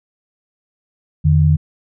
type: tone pair together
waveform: sine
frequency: 85.2 / 151.81 Hz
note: F2 / D#3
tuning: -42 / -42 cents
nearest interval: minor seventh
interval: 1000 cents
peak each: -13 / -11 dBFS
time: 1.24-1.57 s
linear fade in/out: 20 ms
effects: none